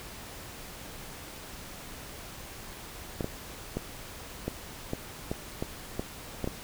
clicks, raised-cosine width 2 ms, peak -17 dBFS, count 10, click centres 3.208 / 3.244 / 3.77 / 4.48 / 4.934 / 5.315 / 5.625 / 5.995 / 6.443 / 6.475 s, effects pink hiss -44 dBFS RMS until 6.63 s

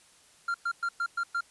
triangle tone bursts, 1387 Hz, F6, 12 cents flat, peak -25 dBFS, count 6, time 0.48-1.408 s, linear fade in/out 5 ms, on 63 ms, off 110 ms, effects white hiss -59 dBFS RMS until 1.5 s + resampled to 24000 Hz

